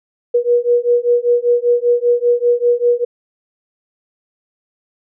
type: beating tone pair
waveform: sine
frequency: 479.2 / 484.3 Hz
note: A#4 / B4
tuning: +48 / -34 cents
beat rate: 5.1 Hz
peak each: -14 dBFS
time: 0.34-3.05 s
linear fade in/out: 10 ms
effects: none